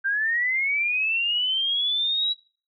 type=linear sweep; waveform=sine; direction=up; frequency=1562 to 3909 Hz; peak=-21 dBFS; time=0.04-2.34 s; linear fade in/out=20 ms; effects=noise-tail reverb RT60 0.4 s tail -22 dB re dry